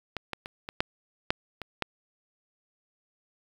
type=clicks; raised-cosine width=0.3 ms; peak=-16 / -16 / -21 / -20 / -8 / -7 / -20 / -11 dBFS; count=8; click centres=0.167 / 0.333 / 0.459 / 0.689 / 0.805 / 1.305 / 1.617 / 1.823 s; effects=7-bit